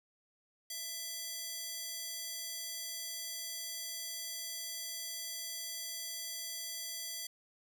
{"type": "tone with high-pass filter", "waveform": "square", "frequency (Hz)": 666, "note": "E5", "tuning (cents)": 18, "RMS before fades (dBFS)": -42, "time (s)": [0.7, 7.27], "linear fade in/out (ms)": 5, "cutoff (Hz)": 4700, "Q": 0.95, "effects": []}